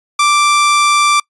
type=tone; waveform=sawtooth; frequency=1174.7 Hz; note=D6; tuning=in tune; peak=-5 dBFS; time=0.19-1.2 s; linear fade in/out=5 ms; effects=noise-tail reverb RT60 0.1 s tail -25 dB re dry + resampled to 24000 Hz